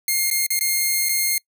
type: tone with dropouts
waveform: 5% pulse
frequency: 2128 Hz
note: C7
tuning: 29 cents sharp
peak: -8 dBFS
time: 0.08-1.38 s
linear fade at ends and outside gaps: 2 ms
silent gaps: 0.302-0.311 / 0.465-0.504 / 0.592-0.609 / 1.088-1.092 s
effects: noise-tail reverb RT60 0.1 s tail -26 dB re dry